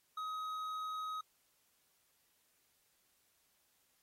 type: tone with hard clipping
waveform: sine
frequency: 1264 Hz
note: D#6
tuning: 27 cents sharp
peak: -40 dBFS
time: 0.17-1.21 s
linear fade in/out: 5 ms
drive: 6 dB
effects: white hiss -75 dBFS RMS until 4.02 s + AAC 48 kbps